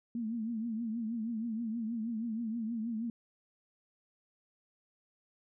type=tone with vibrato; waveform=sine; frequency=226.8 Hz; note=A#3; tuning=47 cents flat; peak=-33 dBFS; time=0.15-3.1 s; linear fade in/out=2 ms; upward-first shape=triangle; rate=6.3 Hz; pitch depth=110 cents each way; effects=none